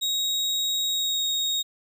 35% pulse tone with pitch glide, 3784 to 3754 Hz, A#7 to A#7, +25 to +11 cents, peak -22 dBFS, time 0.01-1.63 s, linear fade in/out 20 ms, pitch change -14 cents, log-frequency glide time 0.88-1.25 s, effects none

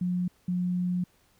sine tone pair in turn, 179.3 / 179.3 Hz, F3 / F3, +46 / +46 cents, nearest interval unison, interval 0 cents, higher neither, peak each -25 dBFS, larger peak neither, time 0.01-0.28 / 0.48-1.04 s, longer second, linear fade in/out 5 ms, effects pink hiss -65 dBFS RMS until 1.39 s

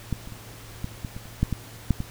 clicks, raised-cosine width 5 ms, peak -13 / -26 / -29 / -17 / -19 / -24 / -30 / -8 / -13 / -7 / -16 dBFS, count 11, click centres 0.127 / 0.274 / 0.323 / 0.844 / 1.048 / 1.165 / 1.256 / 1.43 / 1.527 / 1.907 / 2.004 s, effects added 112 Hz sine -45 dBFS peak until 2.1 s + pink hiss -45 dBFS RMS until 2.1 s

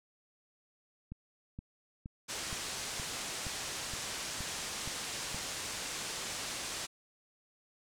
click train, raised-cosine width 5 ms, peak -30 dBFS, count 10, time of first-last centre 1.12-5.345 s, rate 2.13 Hz
white low-pass noise, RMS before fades -40 dBFS, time 2.28-6.87 s, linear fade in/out 20 ms, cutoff 8400 Hz, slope 24 dB/octave
effects none

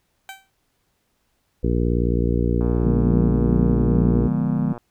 15% pulse tone with exponential decay, 774 Hz, G5, 22 cents flat, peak -24 dBFS, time 0.29-0.5 s, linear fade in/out 1 ms, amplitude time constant 44 ms
harmonic tone, 59 Hz, A#1, 22 cents sharp, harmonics 1 / 2 / 3 / 4 / 5 / 6 / 7 / 8, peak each -21 / -24 / -26 / -27 / -28 / -29 / -29 / -30 dBFS, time 1.63-4.28 s, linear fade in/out 10 ms
click train, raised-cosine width 1 ms, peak -22 dBFS, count 259, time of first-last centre 2.61-4.778 s, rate 119 Hz
sine chord, D diminished seventh, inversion none, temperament equal, 146.83 / 174.61 / 207.7 / 246.9 Hz, D3 / F3 / Ab3 / Cb4, 0 / 0 / 0 / 0 cents, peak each -24 dBFS, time 2.84-4.73 s, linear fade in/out 5 ms
effects pink hiss -69 dBFS RMS until 4.9 s

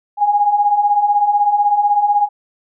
sine beating tone pair, 810 / 826 Hz, G#5 / G#5, -43 / -10 cents, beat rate 16 Hz, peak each -18 / -12 dBFS, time 0.17-2.29 s, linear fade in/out 50 ms, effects none

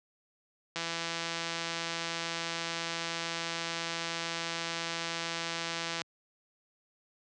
click train, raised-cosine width 0.2 ms, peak -17 dBFS, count 879, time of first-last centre 0.76-6.017 s, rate 167 Hz, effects high-pass 100 Hz 12 dB/octave + resampled to 22050 Hz

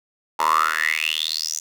10% pulse tone with high-pass filter sweep, 78.6 Hz, D#2, 18 cents sharp, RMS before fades -22 dBFS, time 0.39-1.6 s, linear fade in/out 5 ms, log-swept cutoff 870 to 6600 Hz, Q 9.3, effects none

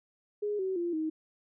sine tone with pitch steps, 415.3 / 378.6 / 345.2 / 314.7 Hz, G#4 / F#4 / F4 / D#4, 0 / +40 / -20 / +20 cents, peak -29 dBFS, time 0.42-1.1 s, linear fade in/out 10 ms, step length 170 ms, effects none

